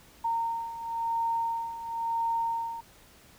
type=beating tone pair; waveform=sine; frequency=919 / 919.97 Hz; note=A#5 / A#5; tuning=-25 / -23 cents; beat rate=0.97 Hz; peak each=-34 / -29 dBFS; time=0.24-2.81 s; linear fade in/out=10 ms; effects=pink hiss -56 dBFS RMS until 3.38 s